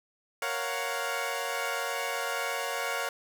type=chord; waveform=15% pulse; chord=Gb major seventh; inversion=first; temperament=equal; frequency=466.2 / 554.4 / 698.5 / 740 Hz; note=Bb4 / Db5 / F5 / Gb5; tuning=0 / 0 / 0 / 0 cents; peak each=-30 / -28 / -30 / -31 dBFS; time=0.42-3.09 s; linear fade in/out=2 ms; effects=none